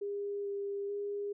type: tone with pitch steps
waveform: sine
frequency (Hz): 404.8 / 400.9 / 406.8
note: G#4 / G4 / G#4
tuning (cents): -44 / +39 / -36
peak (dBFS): -34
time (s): 0.01-1.33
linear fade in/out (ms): 10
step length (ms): 440
effects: none